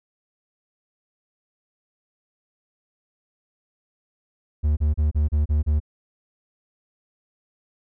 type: tone bursts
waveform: triangle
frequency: 75.1 Hz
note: D2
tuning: 39 cents sharp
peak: -15 dBFS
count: 7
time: 4.63-5.802 s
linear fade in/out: 20 ms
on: 140 ms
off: 32 ms
effects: none